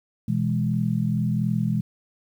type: chord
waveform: sine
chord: E major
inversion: second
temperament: equal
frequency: 123.47 / 164.81 / 207.7 Hz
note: B2 / E3 / G#3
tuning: 0 / 0 / 0 cents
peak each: -25 dBFS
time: 0.28-1.81 s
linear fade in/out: 5 ms
effects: 9-bit